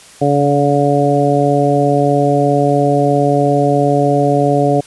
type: harmonic tone with a mistuned harmonic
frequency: 143 Hz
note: D3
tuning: 46 cents flat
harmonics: 1 / 2 / 3 / 4 / 5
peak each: -16 / -16 / -16 / -16 / -16 dBFS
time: 0.21-4.81 s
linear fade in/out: 10 ms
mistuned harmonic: 1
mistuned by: -20 cents
effects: white hiss -40 dBFS RMS until 4.86 s + resampled to 24000 Hz